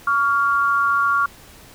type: tone pair together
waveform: sine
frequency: 1128.6 / 1396.9 Hz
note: C#6 / F6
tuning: +31 / 0 cents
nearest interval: major third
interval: 369 cents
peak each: -18 dBFS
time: 0.07-1.26 s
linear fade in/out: 5 ms
effects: pink hiss -45 dBFS RMS until 1.74 s